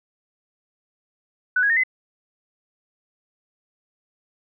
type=tone with pitch steps; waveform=sine; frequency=1492 / 1655.5 / 1836.9 / 2038 Hz; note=F#6 / G#6 / A#6 / C7; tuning=+14 / -6 / -26 / -46 cents; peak=-16 dBFS; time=1.56-1.836 s; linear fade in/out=5 ms; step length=69 ms; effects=none